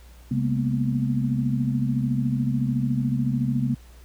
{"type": "tone cluster", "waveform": "sine", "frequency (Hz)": [133.8, 203.2, 230.9, 244.7], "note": ["C3", "G#3", "A#3", "B3"], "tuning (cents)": [39, -38, -16, -16], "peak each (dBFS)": [-24, -30, -27, -27], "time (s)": [0.31, 3.75], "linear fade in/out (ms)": 5, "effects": ["added 60 Hz sine -45 dBFS peak until 4.04 s", "pink hiss -55 dBFS RMS until 4.04 s"]}